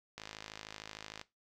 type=click train; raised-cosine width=0.2 ms; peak=-26 dBFS; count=56; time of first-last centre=0.18-1.214 s; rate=53.2 Hz; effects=noise-tail reverb RT60 0.2 s tail -17 dB re dry